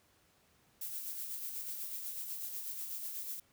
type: noise with tremolo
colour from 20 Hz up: violet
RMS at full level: -40 dBFS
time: 0.81-3.4 s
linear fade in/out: 5 ms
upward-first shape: sine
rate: 8.1 Hz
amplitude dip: 40%
effects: pink hiss -69 dBFS RMS until 3.52 s + high-pass 60 Hz 12 dB/octave